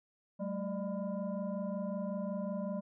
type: tone with frequency modulation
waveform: sine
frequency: 190.3 Hz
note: F#3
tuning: 49 cents sharp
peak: -34 dBFS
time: 0.39-2.81 s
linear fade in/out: 20 ms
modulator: 406 Hz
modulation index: 1.2
effects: none